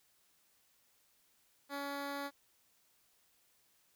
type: tone with notch filter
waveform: 10% pulse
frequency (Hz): 282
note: C#4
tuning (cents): +30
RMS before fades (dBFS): -41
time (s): 1.69-2.31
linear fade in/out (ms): 50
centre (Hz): 7900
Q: 1.5
effects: white hiss -72 dBFS RMS until 3.95 s